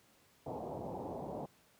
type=low-pass noise; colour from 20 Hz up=white; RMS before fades=-42 dBFS; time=0.46-1.46 s; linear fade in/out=5 ms; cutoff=860 Hz; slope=48 dB/octave; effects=pink hiss -67 dBFS RMS until 1.79 s + high-pass 100 Hz 12 dB/octave